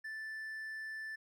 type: tone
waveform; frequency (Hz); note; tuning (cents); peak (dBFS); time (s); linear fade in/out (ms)
triangle; 1760; A6; 0; -39; 0.04-1.16; 10
effects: none